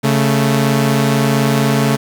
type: tone pair together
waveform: sawtooth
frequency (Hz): 138.59 / 220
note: C#3 / A3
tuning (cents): 0 / 0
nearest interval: minor sixth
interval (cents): 800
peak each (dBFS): -10 / -11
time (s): 0.03-1.97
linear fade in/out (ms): 20
effects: 7-bit